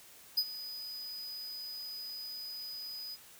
square tone with ADSR envelope, 4978 Hz, D#8, in tune, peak -25 dBFS, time 0.37-3.17 s, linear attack 10 ms, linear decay 57 ms, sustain -16 dB, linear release 36 ms, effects white hiss -56 dBFS RMS until 3.39 s

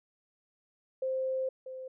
sine tone pair in turn, 523.3 / 519.1 Hz, C5 / C5, 0 / -14 cents, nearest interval unison, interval 14 cents, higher first, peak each -29 / -39 dBFS, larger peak first, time 1.02-1.49 / 1.66-1.88 s, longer first, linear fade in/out 5 ms, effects none

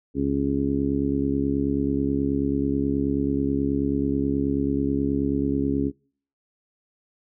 harmonic tone, 69.3 Hz, C#2, in tune, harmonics 1 / 2 / 3 / 4 / 5 / 6, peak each -32 / -31 / -30 / -23 / -31 / -30 dBFS, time 0.14-5.92 s, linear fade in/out 50 ms, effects noise-tail reverb RT60 0.5 s tail -26 dB re dry

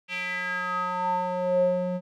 square tone with band-pass filter sweep, 180.8 Hz, F#3, 40 cents flat, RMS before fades -27 dBFS, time 0.08-2.01 s, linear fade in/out 50 ms, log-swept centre 2600 to 360 Hz, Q 5.5, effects none

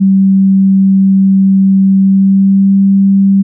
sine tone with pitch glide, 193.2 to 195.78 Hz, G3 to G3, -25 to -2 cents, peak -4 dBFS, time 0-3.43 s, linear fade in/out 20 ms, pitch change +23 cents, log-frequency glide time 1.97-2.74 s, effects none

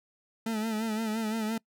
40% pulse tone with vibrato, 220 Hz, A3, in tune, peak -28 dBFS, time 0.46-1.58 s, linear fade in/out 5 ms, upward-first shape sine, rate 5.8 Hz, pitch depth 58 cents each way, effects noise-tail reverb RT60 0.1 s tail -25 dB re dry

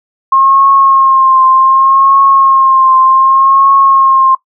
sine tone with vibrato, 1071 Hz, C6, 40 cents sharp, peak -4 dBFS, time 0.32-4.35 s, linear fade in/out 5 ms, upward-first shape triangle, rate 0.66 Hz, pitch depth 40 cents each way, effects noise-tail reverb RT60 0.1 s tail -18 dB re dry

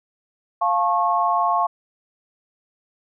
sine chord, F augmented, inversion none, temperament just, 698.5 / 873.1 / 1091.3 Hz, F5 / A5 / C#6, 0 / -14 / -27 cents, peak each -21 / -23 / -20 dBFS, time 0.61-1.67 s, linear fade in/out 10 ms, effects none

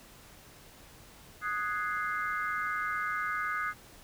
sine chord, Ab dominant seventh, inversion second, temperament equal, 1244.5 / 1480 / 1661.2 / 2093 Hz, Eb6 / Gb6 / Ab6 / C7, 0 / 0 / 0 / 0 cents, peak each -33 / -36 / -38 / -39 dBFS, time 1.41-3.74 s, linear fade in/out 50 ms, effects pink hiss -54 dBFS RMS until 4.03 s

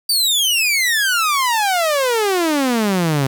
sawtooth exponential sweep, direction down, 4699 to 130.81 Hz, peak -11 dBFS, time 0.09-3.27 s, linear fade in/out 5 ms, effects 7-bit

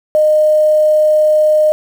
sine tone with quantisation, 613 Hz, D#5, 26 cents flat, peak -7 dBFS, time 0.15-1.72 s, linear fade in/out 0 ms, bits 6, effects none

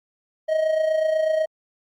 triangle tone with amplitude modulation, 630 Hz, D#5, 21 cents sharp, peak -14 dBFS, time 0.48-1.46 s, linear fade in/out 20 ms, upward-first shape sine, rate 28.1 Hz, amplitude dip 55%, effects Opus 48 kbps

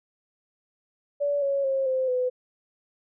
sine tone with pitch steps, 574 / 555.4 / 537.4 / 520 / 503.2 Hz, D5 / C#5 / C5 / C5 / B4, -40 / +3 / +46 / -11 / +32 cents, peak -22 dBFS, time 1.2-2.3 s, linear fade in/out 20 ms, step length 220 ms, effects none

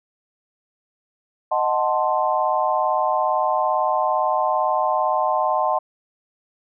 sine chord, D# diminished seventh, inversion none, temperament equal, 622.3 / 740 / 880 / 1046.5 Hz, D#5 / F#5 / A5 / C6, 0 / 0 / 0 / 0 cents, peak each -23 dBFS, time 1.51-5.79 s, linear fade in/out 10 ms, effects none

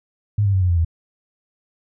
sine tone with pitch steps, 103.83 / 99.14 / 94.66 / 90.39 / 86.31 / 82.41 Hz, G#2 / G2 / F#2 / F#2 / F2 / E2, 0 / +20 / +40 / -40 / -20 / 0 cents, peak -14 dBFS, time 0.38-0.848 s, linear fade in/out 5 ms, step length 78 ms, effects none

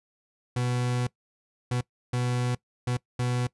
40% pulse tone bursts at uneven times, 123.47 Hz, B2, in tune, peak -24 dBFS, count 5, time 0.56-1.07 / 1.71-1.81 / 2.13-2.55 / 2.87-2.97 / 3.19-3.47 s, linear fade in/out 5 ms, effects noise-tail reverb RT60 0.1 s tail -21 dB re dry + resampled to 24000 Hz

